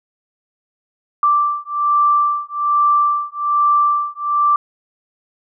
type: beating tone pair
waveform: sine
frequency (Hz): 1173 / 1174.2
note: D6 / D6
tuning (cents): -2 / -1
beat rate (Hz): 1.2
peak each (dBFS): -16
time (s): 1.23-4.56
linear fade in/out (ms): 2
effects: none